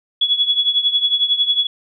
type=tone with tremolo; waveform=sine; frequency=3380 Hz; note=G#7; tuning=30 cents sharp; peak=-10 dBFS; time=0.21-1.67 s; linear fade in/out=5 ms; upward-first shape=triangle; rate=11 Hz; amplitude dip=85%; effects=none

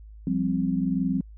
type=chord; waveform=sine; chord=F suspended second; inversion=none; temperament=equal; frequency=174.61 / 196 / 261.6 Hz; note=F3 / G3 / C4; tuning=0 / 0 / 0 cents; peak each=-27 / -27 / -26 dBFS; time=0.27-1.21 s; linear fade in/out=2 ms; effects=added 53 Hz sine -42 dBFS peak until 1.37 s

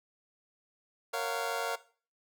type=chord; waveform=25% pulse; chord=Gb major seventh; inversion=first; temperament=just; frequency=462.5 / 555 / 693.7 / 740 Hz; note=Bb4 / Db5 / F5 / Gb5; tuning=-14 / +2 / -12 / 0 cents; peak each=-33 / -34 / -33 / -37 dBFS; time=1.13-1.76 s; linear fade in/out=10 ms; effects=noise-tail reverb RT60 0.4 s tail -17 dB re dry

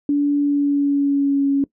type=tone with pitch glide; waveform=sine; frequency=287.8 to 278 Hz; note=D4 to C#4; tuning=-35 to +5 cents; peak=-14 dBFS; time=0.09-1.64 s; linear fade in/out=2 ms; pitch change=-60 cents; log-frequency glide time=0.4-1.47 s; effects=noise-tail reverb RT60 0.1 s tail -20 dB re dry

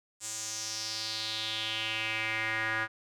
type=tone with band-pass filter sweep; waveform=square; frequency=110.5 Hz; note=A2; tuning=8 cents sharp; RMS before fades=-34 dBFS; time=0.2-2.88 s; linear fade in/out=50 ms; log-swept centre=7600 to 1600 Hz; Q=3.9; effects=none

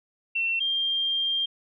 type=tone pair in turn; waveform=sine; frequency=2704 / 3193 Hz; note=E7 / G7; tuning=+43 / +31 cents; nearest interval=minor third; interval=288 cents; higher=second; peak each=-23 dBFS; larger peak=neither; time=0.35-0.6 / 0.6-1.46 s; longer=second; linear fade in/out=10 ms; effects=none

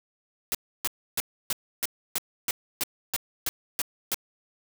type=noise bursts; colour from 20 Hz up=white; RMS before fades=-27 dBFS; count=12; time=0.52-4.144 s; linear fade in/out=0 ms; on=27 ms; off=300 ms; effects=none

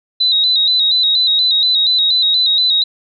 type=tone with vibrato; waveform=sine; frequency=3895 Hz; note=B7; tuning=25 cents flat; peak=-10 dBFS; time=0.2-2.84 s; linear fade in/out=10 ms; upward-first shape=square; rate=4.2 Hz; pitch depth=50 cents each way; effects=none

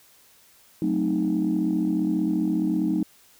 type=chord; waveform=sine; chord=F# diminished seventh; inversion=none; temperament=equal; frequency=185 / 220 / 261.6 / 311.1 Hz; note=F#3 / A3 / C4 / Eb4; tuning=0 / 0 / 0 / 0 cents; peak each=-26 / -27 / -29 / -23 dBFS; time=0.82-3.03 s; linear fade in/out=2 ms; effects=tanh soft clip ceiling -14 dBFS + white hiss -56 dBFS RMS until 3.39 s

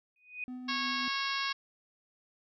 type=tone with exponential growth; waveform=sine; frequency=2489 Hz; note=D#7; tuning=in tune; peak=-32 dBFS; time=0.16-0.44 s; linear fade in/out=2 ms; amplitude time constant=60 ms
type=tone with tremolo; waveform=triangle; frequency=251.7 Hz; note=B3; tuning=33 cents sharp; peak=-36 dBFS; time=0.48-1.08 s; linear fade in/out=0 ms; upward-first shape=sine; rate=5.6 Hz; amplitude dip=30%
type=harmonic tone; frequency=549 Hz; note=C#5; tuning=17 cents flat; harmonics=2 / 3 / 4 / 5 / 6 / 7 / 8 / 9 / 10; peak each=-36 / -38 / -39 / -40 / -41 / -41 / -42 / -43 / -43 dBFS; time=0.68-1.53 s; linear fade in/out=10 ms
effects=none

